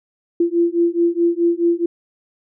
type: beating tone pair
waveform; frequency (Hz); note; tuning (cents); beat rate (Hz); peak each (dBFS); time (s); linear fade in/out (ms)
sine; 339.3 / 344; F4 / F4; -50 / -26; 4.7; -17; 0.4-1.86; 5
effects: none